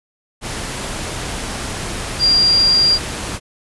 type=tone in noise; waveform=sine; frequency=4773 Hz; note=D8; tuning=27 cents sharp; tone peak=-10 dBFS; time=2.19-2.99 s; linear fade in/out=50 ms; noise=pink; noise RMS=-25 dBFS; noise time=0.41-3.4 s; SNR=+12 dB; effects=resampled to 24000 Hz